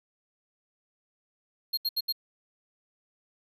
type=tone bursts; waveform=square; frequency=4244 Hz; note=C8; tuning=24 cents sharp; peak=-26 dBFS; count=4; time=1.73-2.125 s; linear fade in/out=10 ms; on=44 ms; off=73 ms; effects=none